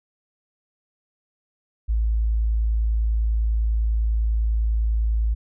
sine tone, 55 Hz, A1, in tune, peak -18 dBFS, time 1.88-5.35 s, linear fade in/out 20 ms, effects none

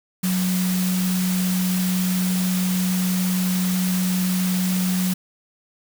sine tone in noise, 183.8 Hz, F#3, 11 cents flat, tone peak -19 dBFS, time 0.23-5.14 s, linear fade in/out 10 ms, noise white, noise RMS -29 dBFS, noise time 0.23-5.14 s, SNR +7 dB, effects none

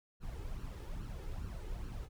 brown noise with flanger, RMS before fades -42 dBFS, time 0.2-2.09 s, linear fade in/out 50 ms, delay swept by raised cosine 0.69 to 2.39 ms, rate 2.4 Hz, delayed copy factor +0.6, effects none

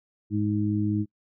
harmonic tone, 104.7 Hz, G#2, 15 cents sharp, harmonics 1 / 2 / 3, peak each -27 / -27 / -27 dBFS, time 0.3-1.06 s, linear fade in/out 50 ms, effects noise-tail reverb RT60 0.1 s tail -26 dB re dry

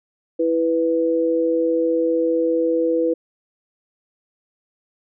sine tone pair together, 329.6 / 494.5 Hz, E4 / B4, 0 / +2 cents, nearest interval perfect fifth, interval 702 cents, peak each -20 / -18 dBFS, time 0.39-3.14 s, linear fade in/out 10 ms, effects none

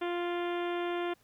harmonic tone with a mistuned harmonic, 349.2 Hz, F4, in tune, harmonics 1 / 2 / 3 / 4 / 5 / 6 / 7 / 8 / 9 / 10, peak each -32 / -38 / -42 / -44 / -46 / -48 / -49 / -50 / -51 / -52 dBFS, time 0.01-1.14 s, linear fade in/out 10 ms, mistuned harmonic 7, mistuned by -18 cents, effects pink hiss -67 dBFS RMS until 1.23 s

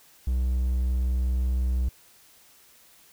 triangle tone, 62.8 Hz, B1, 30 cents sharp, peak -20 dBFS, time 0.27-1.89 s, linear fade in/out 5 ms, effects white hiss -56 dBFS RMS until 3.12 s

